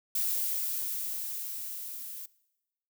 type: noise with level ramp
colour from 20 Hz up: violet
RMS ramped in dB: -29 to -42 dBFS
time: 0.15-2.26 s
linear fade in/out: 5 ms
effects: noise-tail reverb RT60 1.0 s tail -22 dB re dry